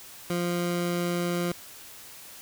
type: tone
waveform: 20% pulse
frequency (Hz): 174.61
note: F3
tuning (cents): 0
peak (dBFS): -21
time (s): 0.3-1.52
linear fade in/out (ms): 2
effects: white hiss -46 dBFS RMS until 2.41 s

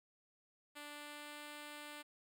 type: tone with pitch glide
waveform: 5% pulse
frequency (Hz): 293.7 to 295.6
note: D4 to D4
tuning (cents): 0 to +11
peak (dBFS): -37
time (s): 0.75-2.03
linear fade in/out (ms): 20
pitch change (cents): +11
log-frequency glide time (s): 0.88-1.44
effects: none

